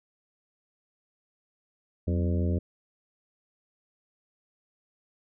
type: harmonic tone with a mistuned harmonic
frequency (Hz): 86.1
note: F2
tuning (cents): -24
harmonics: 1 / 2 / 3 / 4 / 5 / 6 / 7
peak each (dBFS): -25 / -31 / -35 / -37 / -39 / -41 / -42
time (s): 2.07-2.59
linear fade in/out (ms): 10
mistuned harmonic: 2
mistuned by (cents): +120
effects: none